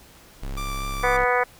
square tone, 33.76 Hz, C#1, 45 cents flat, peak -29 dBFS, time 0.42-1.25 s, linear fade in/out 10 ms
sawtooth tone with vibrato, 1174.7 Hz, D6, in tune, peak -27 dBFS, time 0.57-1.17 s, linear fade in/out 5 ms, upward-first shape sine, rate 4.2 Hz, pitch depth 9 cents each way
harmonic tone, 246.9 Hz, B3, in tune, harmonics 2 / 3 / 4 / 5 / 6 / 7 / 8 / 9, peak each -23 / -25 / -26 / -27 / -28 / -28 / -29 / -30 dBFS, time 1.03-1.44 s, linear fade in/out 10 ms
effects pink hiss -50 dBFS RMS until 1.59 s

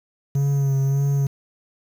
triangle tone with vibrato, 138.2 Hz, C#3, 5 cents flat, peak -15 dBFS, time 0.35-1.27 s, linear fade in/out 5 ms, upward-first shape sine, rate 1.7 Hz, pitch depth 31 cents each way, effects 7-bit

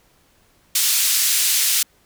white band-pass noise, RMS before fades -18 dBFS, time 0.75-1.83 s, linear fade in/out 5 ms, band 2700 to 13000 Hz, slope 12 dB/octave, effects pink hiss -58 dBFS RMS until 2.05 s

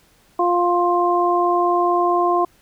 harmonic tone, 351.1 Hz, F4, 9 cents sharp, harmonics 1 / 2 / 3, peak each -19 / -19 / -19 dBFS, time 0.39-2.45 s, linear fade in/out 5 ms, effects pink hiss -56 dBFS RMS until 2.61 s

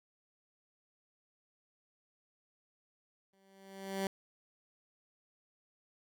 15% pulse tone with exponential growth, 193.9 Hz, G3, 19 cents flat, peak -25 dBFS, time 3.33-4.07 s, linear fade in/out 2 ms, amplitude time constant 160 ms, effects none

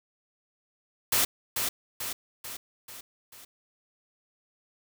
white noise with echo, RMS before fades -24 dBFS, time 1.12-1.25 s, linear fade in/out 5 ms, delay 440 ms, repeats 5, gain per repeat -5 dB, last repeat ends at 3.45 s, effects none

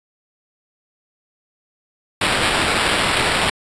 white noise with sample-and-hold, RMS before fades -18 dBFS, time 2.21-3.5 s, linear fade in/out 5 ms, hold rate 6300 Hz, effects resampled to 22050 Hz

